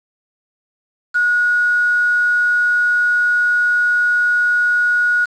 sine tone with quantisation, 1452 Hz, F#6, 33 cents flat, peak -12 dBFS, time 1.14-5.26 s, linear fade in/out 20 ms, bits 5, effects low-pass 5000 Hz 12 dB/octave

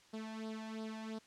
sawtooth tone with flanger, 220 Hz, A3, in tune, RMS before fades -44 dBFS, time 0.13-1.19 s, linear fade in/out 10 ms, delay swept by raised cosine 0.21 to 1.21 ms, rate 2.9 Hz, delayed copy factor +0.7, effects white hiss -64 dBFS RMS until 1.26 s + low-pass 6000 Hz 12 dB/octave

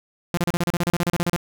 sawtooth tone bursts, 173.2 Hz, F3, 14 cents flat, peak -15 dBFS, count 16, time 0.34-1.362 s, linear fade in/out 0 ms, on 32 ms, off 34 ms, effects none

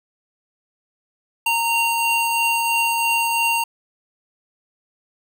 square tone pair together, 924 / 2769 Hz, A#5 / F7, -16 / -15 cents, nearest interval octave + perfect fifth, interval 1901 cents, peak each -21 dBFS, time 1.46-3.64 s, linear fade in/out 5 ms, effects none

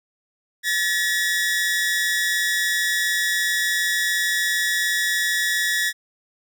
sawtooth tone pair together, 1728 / 1905.2 Hz, A6 / A#6, -32 / +37 cents, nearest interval major second, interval 169 cents, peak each -19 dBFS, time 0.63-5.93 s, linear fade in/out 50 ms, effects none

